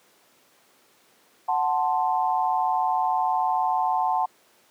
sine chord, F# diminished, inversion none, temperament equal, 740 / 880 / 1046.5 Hz, F#5 / A5 / C6, 0 / 0 / 0 cents, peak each -24 / -24 / -28 dBFS, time 1.48-4.26 s, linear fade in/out 10 ms, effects pink hiss -59 dBFS RMS until 4.7 s + high-pass 300 Hz 12 dB/octave

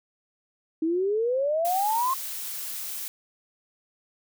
sine exponential sweep, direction up, 313 to 1082 Hz, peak -22 dBFS, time 0.82-2.14 s, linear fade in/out 5 ms
blue noise, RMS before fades -34 dBFS, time 1.65-3.08 s, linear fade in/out 0 ms
effects none

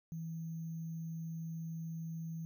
sine tone with sample-and-hold, 163.3 Hz, E3, 16 cents flat, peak -39 dBFS, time 0.12-2.45 s, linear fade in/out 0 ms, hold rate 6300 Hz, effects none

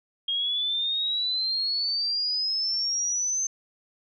sine exponential sweep, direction up, 3240 to 6272 Hz, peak -24 dBFS, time 0.28-3.47 s, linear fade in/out 5 ms, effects none

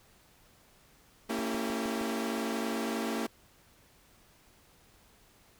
sawtooth chord, A# diminished seventh, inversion none, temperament equal with one note detuned, 227.8 / 277.2 / 329.6 / 392 Hz, A#3 / C#4 / E4 / G4, -40 / 0 / 0 / 0 cents, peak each -30 / -34 / -35 / -35 dBFS, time 1.29-3.27 s, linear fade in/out 10 ms
click train, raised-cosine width 2 ms, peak -32 dBFS, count 5, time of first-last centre 1.39-2.013 s, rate 6.42 Hz
effects pink hiss -62 dBFS RMS until 5.59 s

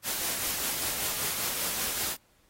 white noise with tremolo, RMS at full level -30 dBFS, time 0.03-2.17 s, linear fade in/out 50 ms, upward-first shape sine, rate 5.1 Hz, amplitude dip 30%, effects pink hiss -66 dBFS RMS until 2.49 s + AAC 48 kbps

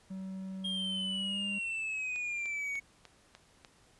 triangle tone with pitch glide, 190 to 201.3 Hz, F#3 to G3, +46 to +46 cents, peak -36 dBFS, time 0.1-1.59 s, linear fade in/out 10 ms, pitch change +100 cents, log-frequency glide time 1.03-1.46 s
triangle exponential sweep, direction down, 3240 to 2216 Hz, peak -32 dBFS, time 0.64-2.8 s, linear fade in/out 10 ms
click train, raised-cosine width 0.2 ms, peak -32 dBFS, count 6, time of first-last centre 2.16-3.648 s, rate 3.36 Hz
effects pink hiss -64 dBFS RMS until 3.99 s + resampled to 24000 Hz

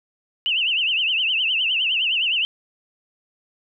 sine tone with vibrato, 2834 Hz, F7, 25 cents sharp, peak -18 dBFS, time 0.46-2.45 s, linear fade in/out 0 ms, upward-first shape triangle, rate 9.7 Hz, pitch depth 190 cents each way, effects none

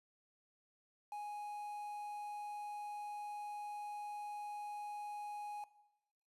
triangle tone with quantisation, 830.6 Hz, G#5, in tune, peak -40 dBFS, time 1.12-5.64 s, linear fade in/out 2 ms, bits 10, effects noise-tail reverb RT60 1.0 s tail -18 dB re dry + resampled to 32000 Hz

